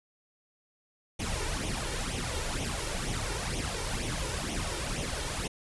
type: noise with flanger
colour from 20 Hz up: pink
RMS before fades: -33 dBFS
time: 1.19-5.48 s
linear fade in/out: 10 ms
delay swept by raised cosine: 0.32 to 2.22 ms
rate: 2.1 Hz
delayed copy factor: +0.65
effects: resampled to 24000 Hz